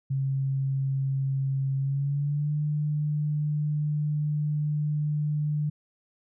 sine tone with pitch glide, 135.6 to 149.59 Hz, C#3 to D3, -38 to +32 cents, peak -24 dBFS, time 0.1-5.7 s, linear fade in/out 10 ms, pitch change +170 cents, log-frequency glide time 1.77-2.54 s, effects none

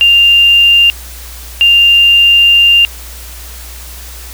sine tone bursts at uneven times, 2794 Hz, F7, in tune, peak -3 dBFS, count 2, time 0.01-0.9 / 1.61-2.85 s, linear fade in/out 0 ms, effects added 60 Hz sine -28 dBFS peak until 4.33 s + white hiss -31 dBFS RMS until 4.33 s

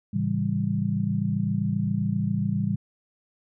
sine chord, A dominant seventh, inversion none, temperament just, 110 / 137.5 / 165 / 198 Hz, A2 / C#3 / E3 / G3, 0 / -14 / +2 / +18 cents, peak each -29 / -30 / -29 / -26 dBFS, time 0.13-2.76 s, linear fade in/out 10 ms, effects none

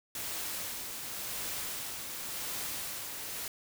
white noise with tremolo, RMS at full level -37 dBFS, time 0.15-3.48 s, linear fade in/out 2 ms, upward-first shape sine, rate 0.92 Hz, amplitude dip 35%, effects none

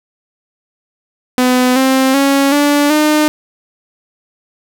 sawtooth tone with pitch steps, 251.8 / 263.9 / 276.5 / 289.7 / 303.6 Hz, B3 / C4 / C#4 / D4 / D#4, +34 / +15 / -4 / -24 / -42 cents, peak -5 dBFS, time 1.38-3.28 s, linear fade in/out 0 ms, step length 380 ms, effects none

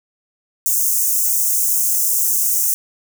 white high-pass noise, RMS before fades -17 dBFS, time 0.66-2.74 s, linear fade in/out 0 ms, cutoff 6100 Hz, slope 48 dB/octave, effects none

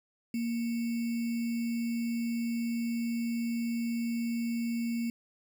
sine tone with sample-and-hold, 233.1 Hz, A#3, in tune, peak -29 dBFS, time 0.34-5.1 s, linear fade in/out 2 ms, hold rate 2450 Hz, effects none

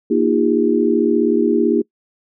sine tone cluster, 234.3 / 308.3 / 346.7 / 404 Hz, A#3 / D#4 / F4 / G#4, +9 / -16 / -13 / -48 cents, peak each -18 dBFS, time 0.1-1.82 s, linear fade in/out 10 ms, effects noise-tail reverb RT60 0.1 s tail -24 dB re dry

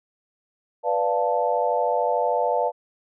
sine chord, B half-diminished seventh, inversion none, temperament equal, 493.9 / 587.3 / 698.5 / 880 Hz, B4 / D5 / F5 / A5, 0 / 0 / 0 / 0 cents, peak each -25 dBFS, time 0.83-2.72 s, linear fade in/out 50 ms, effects none

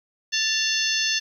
harmonic tone with a mistuned harmonic, 880 Hz, A5, in tune, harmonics 2 / 3 / 4 / 5 / 6 / 7, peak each -28 / -28 / -28 / -28 / -28 / -28 dBFS, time 0.32-1.2 s, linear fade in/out 20 ms, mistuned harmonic 3, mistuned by +74 cents, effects 9-bit

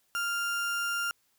35% pulse tone, 1396.9 Hz, F6, in tune, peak -27 dBFS, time 0.15-1.11 s, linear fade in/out 0 ms, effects white hiss -71 dBFS RMS until 1.38 s

